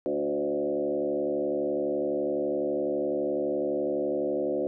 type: tone with frequency modulation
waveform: sine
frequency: 440 Hz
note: A4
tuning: in tune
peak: -25 dBFS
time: 0.06-4.67 s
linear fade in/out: 0 ms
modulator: 71.9 Hz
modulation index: 2.3
effects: none